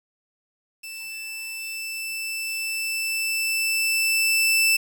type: tone with level ramp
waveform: sawtooth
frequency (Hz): 2649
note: E7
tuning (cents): +8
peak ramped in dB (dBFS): -31 to -13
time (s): 0.83-4.77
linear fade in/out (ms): 10
effects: 8-bit